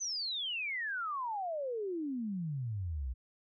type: exponential sweep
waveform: sine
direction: down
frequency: 6272 to 58.6 Hz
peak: -34 dBFS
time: 0-3.14 s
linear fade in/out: 20 ms
effects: none